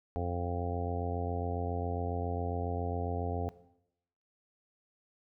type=harmonic tone; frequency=87.31 Hz; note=F2; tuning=in tune; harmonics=1 / 2 / 3 / 4 / 5 / 6 / 7 / 8 / 9; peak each=-34 / -43 / -41 / -46 / -39 / -43 / -51 / -40 / -43 dBFS; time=0.16-3.49 s; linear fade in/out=0 ms; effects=noise-tail reverb RT60 0.8 s tail -17 dB re dry